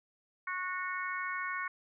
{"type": "harmonic tone", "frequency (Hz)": 366.8, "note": "F#4", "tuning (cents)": -15, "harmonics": [3, 4, 5, 6], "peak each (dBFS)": [-38, -39, -40, -41], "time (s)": [0.47, 1.68], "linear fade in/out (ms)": 5, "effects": []}